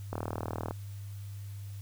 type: click train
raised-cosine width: 1 ms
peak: -20 dBFS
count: 24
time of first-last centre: 0.13-0.709 s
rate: 39.7 Hz
effects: added 100 Hz sine -39 dBFS peak until 1.81 s + white hiss -58 dBFS RMS until 1.81 s